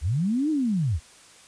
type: linear two-way sweep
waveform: sine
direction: up then down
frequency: 62.1 to 319.3 to 62.1 Hz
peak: -21 dBFS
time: 0.01-1 s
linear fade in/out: 50 ms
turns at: 0.5 s
effects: white hiss -51 dBFS RMS until 1.47 s + resampled to 22050 Hz